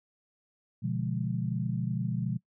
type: chord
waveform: sine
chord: B diminished seventh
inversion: none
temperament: equal with one note detuned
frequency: 123.47 / 146.16 / 174.61 / 207.7 Hz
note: B2 / D3 / F3 / Ab3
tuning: 0 / -8 / 0 / 0 cents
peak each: -32 / -36 / -33 / -36 dBFS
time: 0.82-2.38 s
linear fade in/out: 20 ms
effects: noise-tail reverb RT60 0.1 s tail -22 dB re dry